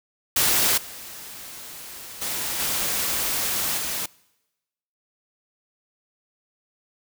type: noise with level steps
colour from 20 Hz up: white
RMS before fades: -20 / -39 / -28 / -25 / -28 dBFS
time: 0.36-4.06 s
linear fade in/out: 5 ms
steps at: 0.77 / 2.21 / 2.59 / 3.77 s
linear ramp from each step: 10 ms
effects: noise-tail reverb RT60 1.0 s tail -24 dB re dry